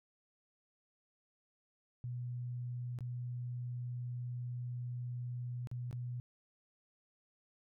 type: tone with dropouts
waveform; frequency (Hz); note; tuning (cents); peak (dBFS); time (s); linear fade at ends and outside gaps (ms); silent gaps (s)
sine; 122.6; B2; -12; -38; 2.04-6.2; 0; 2.988-3.007 / 5.672-5.714 / 5.911-5.928
effects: none